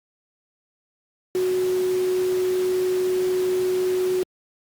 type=tone in noise; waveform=sine; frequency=368.6 Hz; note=F#4; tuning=7 cents flat; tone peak=-19 dBFS; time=1.35-4.23 s; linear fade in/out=0 ms; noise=pink; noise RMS=-36 dBFS; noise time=1.35-4.23 s; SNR=+14 dB; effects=high-pass 150 Hz 12 dB/octave + Opus 48 kbps

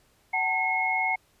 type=tone cluster; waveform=sine; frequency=753 / 891 / 2167 Hz; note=F#5 / A5 / C#7; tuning=+30 / +22 / -40 cents; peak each=-29 / -31 / -25 dBFS; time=0.33-1.16 s; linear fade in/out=10 ms; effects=pink hiss -64 dBFS RMS until 1.4 s + resampled to 32000 Hz

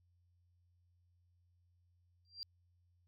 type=tone with exponential growth; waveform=sine; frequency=4735 Hz; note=D8; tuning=13 cents sharp; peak=-38 dBFS; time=2.25-2.43 s; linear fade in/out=0 ms; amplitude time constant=37 ms; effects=added 88 Hz sine -70 dBFS peak until 3.07 s

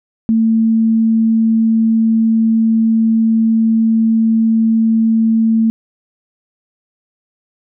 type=tone; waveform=sine; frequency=224.2 Hz; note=A3; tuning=33 cents sharp; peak=-9 dBFS; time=0.29-5.7 s; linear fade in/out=0 ms; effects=none

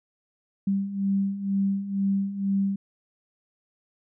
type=beating tone pair; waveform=sine; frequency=195.1 / 197.2 Hz; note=G3 / G3; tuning=-8 / +11 cents; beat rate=2.1 Hz; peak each=-29 / -24 dBFS; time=0.67-2.76 s; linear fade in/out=5 ms; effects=none

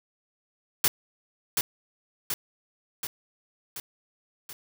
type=noise with echo; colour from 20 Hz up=white; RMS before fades=-21 dBFS; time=0.84-0.88 s; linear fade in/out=2 ms; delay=730 ms; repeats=5; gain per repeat=-4 dB; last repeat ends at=4.53 s; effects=none

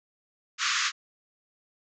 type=band-pass noise; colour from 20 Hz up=pink; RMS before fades=-27 dBFS; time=0.58-0.92 s; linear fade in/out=50 ms; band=1100 to 7100 Hz; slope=96 dB/octave; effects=none

